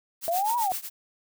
blue noise with tremolo, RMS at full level -30 dBFS, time 0.21-0.9 s, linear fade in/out 50 ms, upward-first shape triangle, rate 7.8 Hz, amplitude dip 95%
sine exponential two-way sweep, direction up then down, 651 to 986 to 715 Hz, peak -23 dBFS, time 0.28-0.72 s, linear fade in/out 0 ms, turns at 0.57 s
effects none

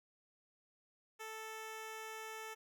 10% pulse tone, 440 Hz, A4, in tune, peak -37 dBFS, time 1.19-2.55 s, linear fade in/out 20 ms, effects none

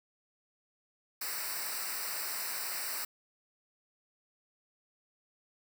white noise with comb filter, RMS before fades -37 dBFS, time 1.21-3.05 s, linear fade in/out 5 ms, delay 0.3 ms, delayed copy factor -0.95, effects none

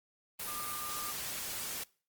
sine tone in noise, 1200 Hz, D6, 37 cents sharp, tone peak -42 dBFS, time 0.47-1.12 s, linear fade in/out 10 ms, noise white, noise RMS -39 dBFS, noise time 0.39-1.84 s, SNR -6 dB, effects noise-tail reverb RT60 0.4 s tail -23 dB re dry + Opus 24 kbps

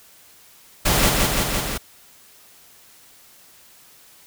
pink noise with echo, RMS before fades -18 dBFS, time 0.85-1.1 s, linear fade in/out 10 ms, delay 170 ms, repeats 4, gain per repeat -2 dB, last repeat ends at 1.78 s, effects white hiss -50 dBFS RMS until 4.26 s

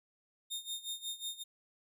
sawtooth tone with tremolo, 3663 Hz, A#7, 31 cents flat, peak -33 dBFS, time 0.5-1.44 s, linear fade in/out 20 ms, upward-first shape sine, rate 5.5 Hz, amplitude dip 85%, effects none

